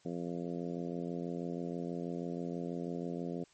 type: harmonic tone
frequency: 86.2 Hz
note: F2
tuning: 22 cents flat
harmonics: 2 / 3 / 4 / 5 / 6 / 7 / 8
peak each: -40 / -41 / -43 / -44 / -47 / -50 / -51 dBFS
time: 0.05-3.44 s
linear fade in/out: 5 ms
effects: white hiss -66 dBFS RMS until 3.53 s + MP3 32 kbps